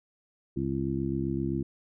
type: harmonic tone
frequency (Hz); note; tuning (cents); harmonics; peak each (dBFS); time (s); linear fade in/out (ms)
67.7; C#2; -40; 1 / 2 / 3 / 4 / 5; -38 / -33 / -34 / -34 / -32; 0.56-1.63; 10
effects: none